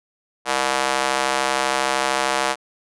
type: tone with high-pass filter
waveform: square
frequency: 66.5 Hz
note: C2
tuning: 29 cents sharp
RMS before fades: -21 dBFS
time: 0.45-2.56 s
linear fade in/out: 50 ms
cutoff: 750 Hz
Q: 1.1
effects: resampled to 24000 Hz